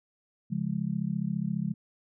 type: chord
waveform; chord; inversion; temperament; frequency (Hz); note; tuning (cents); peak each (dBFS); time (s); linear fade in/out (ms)
sine; Db major; none; just; 138.59 / 173.24 / 207.9; Db3 / F3 / Ab3; 0 / -14 / +2; -34 / -31 / -32; 0.5-1.74; 20
effects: none